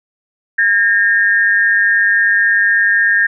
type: tone pair together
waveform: sine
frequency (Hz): 1621.3 / 1825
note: G#6 / A#6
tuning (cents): -42 / -37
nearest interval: major second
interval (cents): 205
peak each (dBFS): -12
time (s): 0.58-3.27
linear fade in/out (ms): 10
effects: none